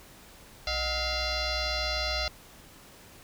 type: tone with frequency modulation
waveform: sine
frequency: 2093 Hz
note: C7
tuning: in tune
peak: -27 dBFS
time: 0.67-2.28 s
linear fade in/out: 2 ms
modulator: 677 Hz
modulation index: 4.5
effects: pink hiss -52 dBFS RMS until 3.23 s